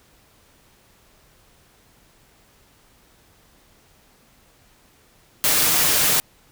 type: noise with comb filter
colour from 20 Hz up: white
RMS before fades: -18 dBFS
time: 5.44-6.2 s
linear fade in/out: 0 ms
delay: 6.6 ms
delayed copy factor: +0.5
effects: pink hiss -56 dBFS RMS until 6.51 s